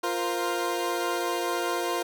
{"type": "chord", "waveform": "20% pulse", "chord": "F suspended fourth", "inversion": "none", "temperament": "equal with one note detuned", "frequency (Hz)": [349.2, 466.2, 521.4], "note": ["F4", "Bb4", "C5"], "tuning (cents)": [0, 0, -6], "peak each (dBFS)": [-24, -27, -28], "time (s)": [0.03, 2.03], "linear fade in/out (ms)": 10, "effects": []}